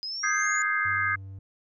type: linear sweep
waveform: sine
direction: up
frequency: 4978 to 6990 Hz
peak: -31 dBFS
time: 0.03-0.62 s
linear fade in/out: 0 ms
type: chord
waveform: sine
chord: Ab major seventh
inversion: second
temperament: equal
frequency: 1244.5 / 1568 / 1661.2 / 2093 Hz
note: Eb6 / G6 / Ab6 / C7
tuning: 0 / 0 / 0 / 0 cents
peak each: -29 dBFS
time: 0.23-1.16 s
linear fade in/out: 10 ms
type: tone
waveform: triangle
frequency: 96.7 Hz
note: G2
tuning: 23 cents flat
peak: -36 dBFS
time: 0.85-1.39 s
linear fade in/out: 5 ms
effects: none